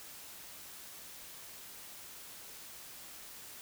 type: silence
effects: white hiss -50 dBFS RMS until 3.61 s